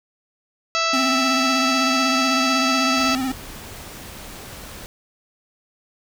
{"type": "harmonic tone", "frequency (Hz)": 659.3, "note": "E5", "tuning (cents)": 0, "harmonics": [1, 2, 3, 4, 5, 6, 7, 8, 9, 10], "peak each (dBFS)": [-27, -22, -31, -25, -32, -30, -27, -31, -36, -33], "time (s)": [0.75, 3.15], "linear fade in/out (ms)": 0}
{"type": "tone with vibrato", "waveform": "square", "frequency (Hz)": 261.6, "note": "C4", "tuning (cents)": 0, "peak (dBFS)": -22, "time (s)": [0.93, 3.32], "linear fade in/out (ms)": 5, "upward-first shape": "sine", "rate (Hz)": 16, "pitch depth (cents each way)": 54}
{"type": "noise", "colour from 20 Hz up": "pink", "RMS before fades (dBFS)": -37, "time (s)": [2.97, 4.86], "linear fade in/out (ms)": 0}
{"effects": []}